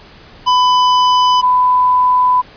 square / sine tone pair in turn, 1000 / 1000 Hz, B5 / B5, +21 / +21 cents, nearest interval unison, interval 0 cents, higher neither, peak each -9 / -8 dBFS, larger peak second, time 0.46-1.42 / 1.42-2.42 s, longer second, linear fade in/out 20 ms, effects pink hiss -40 dBFS RMS until 2.56 s + resampled to 11025 Hz

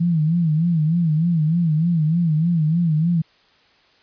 sine tone with vibrato, 162.9 Hz, E3, 20 cents flat, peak -15 dBFS, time 0-3.22 s, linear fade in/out 10 ms, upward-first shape sine, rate 3.3 Hz, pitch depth 120 cents each way, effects white hiss -56 dBFS RMS until 4.02 s + resampled to 11025 Hz

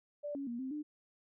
sine tone with pitch steps, 585 / 278 / 237.2 / 262.1 / 299.5 Hz, D5 / C#4 / A#3 / C4 / D4, -7 / +5 / +30 / +3 / +34 cents, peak -37 dBFS, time 0.23-0.83 s, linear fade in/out 20 ms, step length 120 ms, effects none

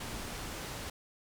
pink low-pass noise, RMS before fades -41 dBFS, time 0-0.9 s, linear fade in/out 5 ms, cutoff 11000 Hz, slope 12 dB/octave, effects none

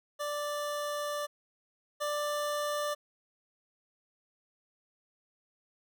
25% pulse tone pair in turn, 587.3 / 589.7 Hz, D5 / D5, 0 / +7 cents, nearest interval unison, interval 7 cents, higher second, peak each -29 / -27 dBFS, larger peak second, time 0.19-1.27 / 2-2.95 s, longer first, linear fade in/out 20 ms, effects none

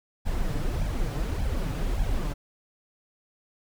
brown noise with flanger, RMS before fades -27 dBFS, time 0.25-2.34 s, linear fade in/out 20 ms, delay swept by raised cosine 1.2 to 7 ms, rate 1.7 Hz, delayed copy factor +0.75, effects none

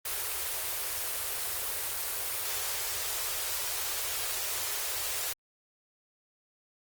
white band-stop noise, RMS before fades -33 dBFS, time 0.05-5.33 s, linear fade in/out 5 ms, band 110 to 360 Hz, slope 96 dB/octave, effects Opus 24 kbps

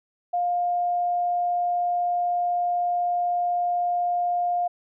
sine tone, 706 Hz, F5, 19 cents sharp, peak -21 dBFS, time 0.33-4.68 s, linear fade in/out 10 ms, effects none

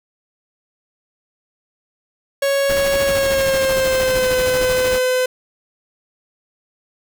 45% pulse tone with pitch glide, 554.4 to 508.4 Hz, C#5 to C5, 0 to -50 cents, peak -15 dBFS, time 2.42-5.26 s, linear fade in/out 5 ms, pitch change -150 cents, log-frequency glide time 3.04-4.34 s
pink noise with tremolo, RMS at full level -25 dBFS, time 2.69-4.99 s, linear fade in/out 10 ms, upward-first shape square, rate 13 Hz, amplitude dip 45%
effects none

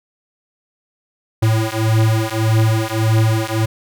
square beating tone pair, 110 / 111.7 Hz, A2 / A2, 0 / +27 cents, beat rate 1.7 Hz, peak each -17 dBFS, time 1.42-3.66 s, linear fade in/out 10 ms, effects none

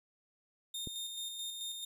sawtooth tone with tremolo, 3656 Hz, A#7, 34 cents flat, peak -35 dBFS, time 0.74-1.85 s, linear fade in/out 5 ms, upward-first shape square, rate 4.6 Hz, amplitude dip 35%
click, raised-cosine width 3 ms, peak -29 dBFS, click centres 0.873 s
effects none

